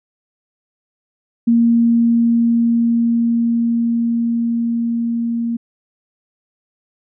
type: tone with level ramp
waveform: sine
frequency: 233.1 Hz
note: A#3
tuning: in tune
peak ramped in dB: -9 to -17 dBFS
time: 1.47-5.57 s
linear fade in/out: 10 ms
effects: none